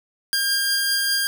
sawtooth tone pair together, 1608 / 4819 Hz, G6 / D8, +44 / +44 cents, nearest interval octave + perfect fifth, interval 1900 cents, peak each -19 dBFS, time 0.33-1.27 s, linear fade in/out 0 ms, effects 9-bit

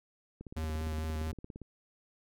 click train, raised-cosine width 3 ms, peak -31 dBFS, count 22, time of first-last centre 0.41-1.617 s, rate 17.4 Hz
square tone with vibrato, 78.6 Hz, D#2, 18 cents sharp, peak -34 dBFS, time 0.56-1.32 s, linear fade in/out 10 ms, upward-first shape triangle, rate 4.5 Hz, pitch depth 21 cents each way
effects none

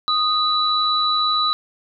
sine tone pair together, 1243 / 3949 Hz, D#6 / B7, -2 / -1 cents, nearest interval octave + minor sixth, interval 2001 cents, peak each -19 dBFS, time 0.08-1.53 s, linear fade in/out 0 ms, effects none

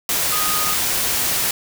sine tone in noise, 1241 Hz, D#6, 5 cents flat, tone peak -24 dBFS, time 0.32-0.74 s, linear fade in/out 2 ms, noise white, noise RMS -20 dBFS, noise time 0.09-1.51 s, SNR -7 dB, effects none

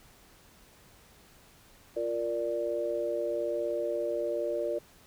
sine chord, Bb major, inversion second, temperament equal, 349.2 / 466.2 / 587.3 Hz, F4 / Bb4 / D5, 0 / 0 / 0 cents, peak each -35 / -34 / -31 dBFS, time 1.96-4.79 s, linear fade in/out 10 ms, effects pink hiss -58 dBFS RMS until 5.06 s

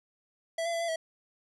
square tone with pitch steps, 660 / 679 / 669 / 677 / 648 Hz, E5 / F5 / E5 / E5 / E5, +2 / -49 / +25 / +46 / -30 cents, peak -30 dBFS, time 0.58-0.96 s, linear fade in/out 5 ms, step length 76 ms, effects resampled to 24000 Hz

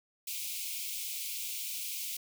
white high-pass noise, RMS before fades -38 dBFS, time 0.27-2.17 s, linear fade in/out 5 ms, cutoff 2200 Hz, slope 96 dB/octave, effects none

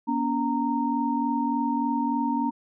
sine tone cluster, 239.9 / 283.3 / 925 Hz, A#3 / C#4 / A#5, +50 / +38 / -14 cents, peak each -27 dBFS, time 0.07-2.51 s, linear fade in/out 20 ms, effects none

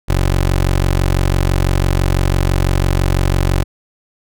20% pulse tone, 46 Hz, F#1, 9 cents flat, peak -7 dBFS, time 0.08-3.64 s, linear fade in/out 20 ms, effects none

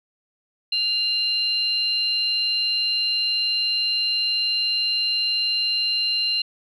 sine tone pair together, 2800 / 4113 Hz, F7 / C8, +4 / -30 cents, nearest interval perfect fifth, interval 666 cents, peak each -23 / -21 dBFS, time 0.72-6.42 s, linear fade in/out 5 ms, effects tanh soft clip ceiling -12 dBFS

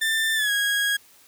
30% pulse tone with pitch glide, 1784 to 1645.4 Hz, A6 to G#6, +23 to -17 cents, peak -18 dBFS, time 0.01-0.97 s, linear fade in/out 10 ms, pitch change -140 cents, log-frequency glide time 0.35-0.51 s, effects white hiss -54 dBFS RMS until 1.27 s + high-pass 60 Hz 12 dB/octave

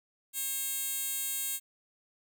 10% pulse tone with high-pass filter, 540 Hz, C#5, 45 cents flat, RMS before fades -34 dBFS, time 0.33-1.6 s, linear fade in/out 50 ms, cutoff 7900 Hz, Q 0.57, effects none

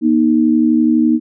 sine tone pair together, 239.1 / 311.1 Hz, A#3 / D#4, +44 / 0 cents, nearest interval perfect fourth, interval 456 cents, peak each -12 dBFS, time 0.01-1.2 s, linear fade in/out 50 ms, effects none

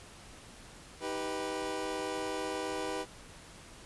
25% pulse chord, Eb augmented, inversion none, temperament equal with one note detuned, 314.7 / 392 / 493.9 Hz, Eb4 / G4 / B4, +20 / 0 / 0 cents, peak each -36 / -35 / -34 dBFS, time 1-3.06 s, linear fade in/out 50 ms, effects pink hiss -52 dBFS RMS until 3.85 s + resampled to 24000 Hz

